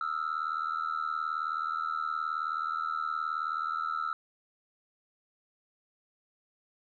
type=tone with amplitude modulation; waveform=sine; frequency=1321 Hz; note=E6; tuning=3 cents sharp; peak=-24 dBFS; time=0.01-4.13 s; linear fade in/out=2 ms; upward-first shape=sine; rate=79 Hz; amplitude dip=100%; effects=tanh soft clip ceiling -25 dBFS